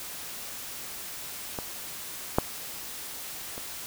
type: clicks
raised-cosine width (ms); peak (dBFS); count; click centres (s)
1; -18 / -6 / -24; 3; 1.588 / 2.385 / 3.579
effects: white hiss -39 dBFS RMS until 3.86 s